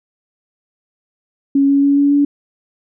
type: tone with pitch steps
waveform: sine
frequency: 277.2 / 279.5 / 281.7 / 284 / 286.3 Hz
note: C#4 / C#4 / C#4 / C#4 / D4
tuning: 0 / +14 / +28 / +42 / -44 cents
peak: -9 dBFS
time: 1.55-2.25 s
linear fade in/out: 5 ms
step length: 140 ms
effects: none